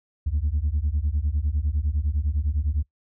sine beating tone pair, 69.3 / 79.2 Hz, C#2 / D#2, 0 / +31 cents, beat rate 9.9 Hz, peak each -23 dBFS, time 0.26-2.83 s, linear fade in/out 10 ms, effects noise-tail reverb RT60 0.1 s tail -21 dB re dry + tanh soft clip ceiling -17 dBFS

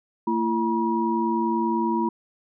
sine tone cluster, 227.4 / 337.5 / 959 Hz, A#3 / E4 / A#5, -43 / +41 / +49 cents, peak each -25 dBFS, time 0.27-2.09 s, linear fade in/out 5 ms, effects none

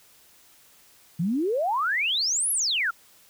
sine exponential two-way sweep, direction up then down, 155.9 to 11510 to 1292 Hz, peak -22 dBFS, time 1.19-2.91 s, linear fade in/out 10 ms, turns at 2.51 s, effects white hiss -56 dBFS RMS until 3.29 s

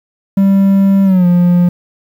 triangle tone with pitch glide, 195.6 to 176.28 Hz, G3 to F3, -4 to +16 cents, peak -4 dBFS, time 0.37-1.69 s, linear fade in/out 5 ms, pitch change -180 cents, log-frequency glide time 1.04-1.26 s, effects 7-bit

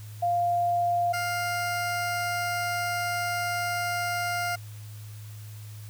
sine / 20% pulse tone pair in turn, 698.5 / 702.5 Hz, F5 / F5, 0 / +10 cents, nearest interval unison, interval 10 cents, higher second, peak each -22 dBFS, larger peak neither, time 0.22-1.13 / 1.13-4.56 s, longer second, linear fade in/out 10 ms, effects added 106 Hz sine -39 dBFS peak until 5.89 s + white hiss -52 dBFS RMS until 5.89 s

